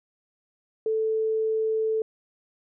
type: tone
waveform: sine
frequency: 440 Hz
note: A4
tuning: in tune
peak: -22 dBFS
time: 0.86-2.02 s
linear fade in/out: 2 ms
effects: none